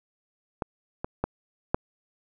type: clicks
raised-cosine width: 1 ms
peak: -14 / -16 / -11 / -7 dBFS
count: 4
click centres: 0.622 / 1.045 / 1.24 / 1.745 s
effects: none